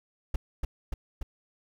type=noise with echo; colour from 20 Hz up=brown; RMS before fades=-25 dBFS; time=0.34-0.36 s; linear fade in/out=5 ms; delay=290 ms; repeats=3; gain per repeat=-2 dB; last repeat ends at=1.23 s; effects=none